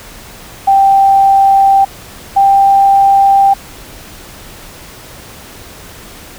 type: tone pair in turn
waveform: sine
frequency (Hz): 784 / 788.4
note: G5 / G5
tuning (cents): 0 / +10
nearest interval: unison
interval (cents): 10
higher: second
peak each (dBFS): -4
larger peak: neither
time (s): 0.67-1.85 / 2.36-3.54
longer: neither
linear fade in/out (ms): 10
effects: pink hiss -33 dBFS RMS until 6.38 s